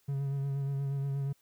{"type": "tone with vibrato", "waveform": "triangle", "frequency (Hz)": 138.59, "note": "C#3", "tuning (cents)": 0, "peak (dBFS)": -28, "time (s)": [0.08, 1.33], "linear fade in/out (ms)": 10, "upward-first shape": "sine", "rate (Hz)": 8.4, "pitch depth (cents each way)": 25, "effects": ["white hiss -70 dBFS RMS until 1.41 s"]}